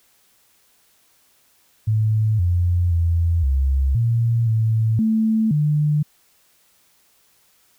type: tone with pitch steps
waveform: sine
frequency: 108.8 / 88 / 84.4 / 67.6 / 116.1 / 111.3 / 220.5 / 149.5 Hz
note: A2 / F2 / E2 / C#2 / A#2 / A2 / A3 / D3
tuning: -19 / +14 / +41 / -43 / -7 / +20 / +4 / +31 cents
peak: -15 dBFS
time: 1.87-6.03 s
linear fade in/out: 10 ms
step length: 520 ms
effects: white hiss -59 dBFS RMS until 7.78 s